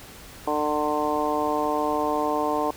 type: harmonic tone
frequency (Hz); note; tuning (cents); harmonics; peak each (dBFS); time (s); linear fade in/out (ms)
150; D3; +37; 2 / 3 / 4 / 5 / 6 / 7; -29 / -29 / -29 / -29 / -29 / -29; 0.47-2.71; 5
effects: pink hiss -44 dBFS RMS until 2.76 s